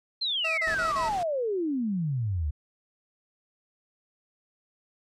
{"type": "exponential sweep", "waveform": "sine", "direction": "down", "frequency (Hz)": [4233, 69.3], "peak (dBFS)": -25, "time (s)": [0.21, 2.51], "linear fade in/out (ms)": 10}
{"type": "tone bursts", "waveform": "20% pulse", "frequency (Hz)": 646, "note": "E5", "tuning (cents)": -35, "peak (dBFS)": -25, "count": 4, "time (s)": [0.44, 1.093], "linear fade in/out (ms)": 10, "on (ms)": 140, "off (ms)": 31}
{"type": "noise", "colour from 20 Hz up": "pink", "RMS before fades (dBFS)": -39, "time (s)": [0.67, 1.23], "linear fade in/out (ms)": 2}
{"effects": ["low-pass 7000 Hz 12 dB/octave", "MP3 96 kbps"]}